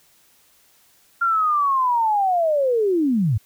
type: linear sweep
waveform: sine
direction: down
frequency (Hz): 1396.9 to 92.5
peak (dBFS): -16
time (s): 1.21-3.38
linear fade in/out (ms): 10
effects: white hiss -57 dBFS RMS until 3.45 s